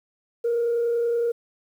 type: tone with frequency modulation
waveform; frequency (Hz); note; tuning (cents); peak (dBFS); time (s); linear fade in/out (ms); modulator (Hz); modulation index
sine; 470; A#4; +14; -19; 0.44-1.32; 10; 30.6; 0.23
effects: tanh soft clip ceiling -17 dBFS + 9-bit